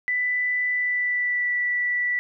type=tone with pitch glide; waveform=sine; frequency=1988 to 1961.8 Hz; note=B6 to B6; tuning=+11 to -12 cents; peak=-21 dBFS; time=0.08-2.19 s; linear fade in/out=0 ms; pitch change=-23 cents; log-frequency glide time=0.7-1.52 s; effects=none